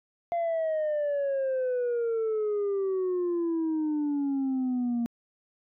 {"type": "exponential sweep", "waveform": "sine", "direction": "down", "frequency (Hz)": [691, 233.1], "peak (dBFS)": -23, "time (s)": [0.32, 5.06], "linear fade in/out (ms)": 0, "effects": ["tanh soft clip ceiling -24 dBFS"]}